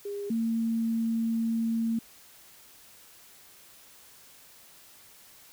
sine tone pair in turn, 405.2 / 227.4 Hz, G#4 / A#3, -43 / -43 cents, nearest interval minor seventh, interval 1000 cents, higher first, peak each -32 / -25 dBFS, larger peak second, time 0.05-0.3 / 0.3-1.99 s, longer second, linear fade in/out 5 ms, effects white hiss -54 dBFS RMS until 5.52 s

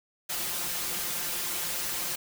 white noise with comb filter, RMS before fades -32 dBFS, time 0.29-2.16 s, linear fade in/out 10 ms, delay 5.7 ms, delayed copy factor +0.9, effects none

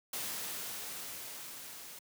white noise with level ramp, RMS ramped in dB -38 to -49 dBFS, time 0.13-1.99 s, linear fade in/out 5 ms, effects high-pass 100 Hz 12 dB/octave

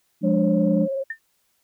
sine chord, D diminished, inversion first, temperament equal with one note detuned, 177.67 / 207.7 / 293.7 Hz, F3 / Ab3 / D4, +30 / 0 / 0 cents, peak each -21 / -20 / -23 dBFS, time 0.21-0.88 s, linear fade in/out 50 ms
sine tone with vibrato, 542 Hz, C#5, 39 cents flat, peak -23 dBFS, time 0.23-1.04 s, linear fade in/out 20 ms, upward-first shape triangle, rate 19 Hz, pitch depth 39 cents each way
sine tone with exponential decay, 1800 Hz, A6, 39 cents sharp, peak -23 dBFS, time 1.1-1.19 s, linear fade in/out 5 ms, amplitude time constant 18 ms
effects tanh soft clip ceiling -6 dBFS + white hiss -68 dBFS RMS until 1.63 s

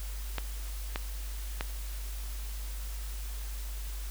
clicks, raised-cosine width 0.3 ms, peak -16 dBFS, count 3, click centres 0.383 / 0.959 / 1.609 s, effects added 50 Hz sine -35 dBFS peak until 4.1 s + white hiss -47 dBFS RMS until 4.1 s

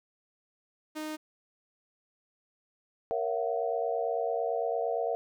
sawtooth tone, 308.7 Hz, D#4, 14 cents flat, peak -31 dBFS, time 0.95-1.17 s, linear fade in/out 20 ms
sine chord, F# dominant seventh, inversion first, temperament equal with one note detuned, 466.2 / 554.4 / 671.2 / 740 Hz, A#4 / C#5 / E5 / F#5, 0 / 0 / +31 / 0 cents, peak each -32 / -36 / -32 / -35 dBFS, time 3.11-5.15 s, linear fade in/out 0 ms
effects none

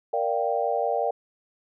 sine chord, G minor seventh, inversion first, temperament equal, 466.2 / 587.3 / 698.5 / 784 Hz, Bb4 / D5 / F5 / G5, 0 / 0 / 0 / 0 cents, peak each -28 dBFS, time 0.13-1.11 s, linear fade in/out 5 ms, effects none

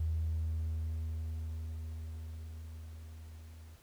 triangle tone with level ramp, 79.9 Hz, D#2, 47 cents sharp, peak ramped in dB -26 to -47 dBFS, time 0-3.76 s, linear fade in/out 5 ms, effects tanh soft clip ceiling -28 dBFS + pink hiss -63 dBFS RMS until 3.82 s

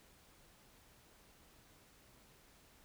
silence, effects pink hiss -65 dBFS RMS until 2.84 s

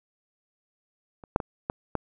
clicks, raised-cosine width 1 ms, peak -30 / -6 / -17 / -13 / -12 dBFS, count 5, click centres 1.238 / 1.361 / 1.402 / 1.699 / 1.953 s, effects none

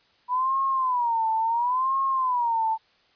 sine tone with vibrato, 979 Hz, B5, 15 cents flat, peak -21 dBFS, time 0.28-2.78 s, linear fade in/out 50 ms, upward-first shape sine, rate 0.72 Hz, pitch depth 170 cents each way, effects white hiss -62 dBFS RMS until 3.15 s + resampled to 11025 Hz

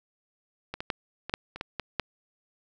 clicks, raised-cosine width 0.3 ms, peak -18 / -18 / -11 / -19 / -9 / -23 / -16 / -15 / -10 dBFS, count 9, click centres 0.74 / 0.805 / 0.902 / 1.296 / 1.339 / 1.56 / 1.611 / 1.797 / 1.997 s, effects none

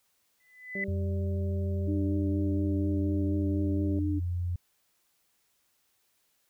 sine tone with exponential growth, 2004 Hz, B6, 25 cents sharp, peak -27 dBFS, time 0.4-0.84 s, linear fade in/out 2 ms, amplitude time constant 94 ms
harmonic tone, 195.8 Hz, G3, 2 cents flat, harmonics 1 / 2 / 3, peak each -36 / -39 / -43 dBFS, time 0.75-3.99 s, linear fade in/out 2 ms
sine tone with pitch glide, 88.7 to 88.04 Hz, F2 to F2, +27 to +14 cents, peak -28 dBFS, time 0.88-4.56 s, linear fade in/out 5 ms, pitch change -13 cents, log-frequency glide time 2.14-3.12 s
sine tone with vibrato, 298.4 Hz, D4, 28 cents sharp, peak -29 dBFS, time 1.87-4.2 s, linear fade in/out 20 ms, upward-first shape triangle, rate 4.2 Hz, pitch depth 25 cents each way
effects white hiss -72 dBFS RMS until 6.49 s

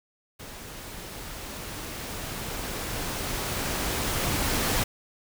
pink noise with level ramp, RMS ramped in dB -42 to -25 dBFS, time 0.39-4.84 s, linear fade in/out 10 ms, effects none

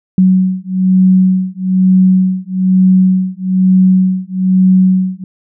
sine beating tone pair, 185.9 / 187 Hz, F#3 / F#3, +8 / +19 cents, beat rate 1.1 Hz, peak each -10 dBFS, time 0.18-5.24 s, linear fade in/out 2 ms, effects none

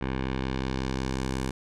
10% pulse tone with low-pass filter sweep, 65.5 Hz, C2, 2 cents sharp, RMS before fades -30 dBFS, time 0.01-1.51 s, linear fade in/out 5 ms, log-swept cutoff 2400 to 9500 Hz, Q 1.1, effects none

